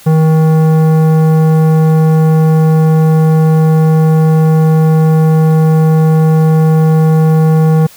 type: tone with tanh clipping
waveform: sine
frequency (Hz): 158.3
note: D#3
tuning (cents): +30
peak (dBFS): -7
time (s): 0.06-7.87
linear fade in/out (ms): 10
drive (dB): 14
effects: white hiss -38 dBFS RMS until 7.96 s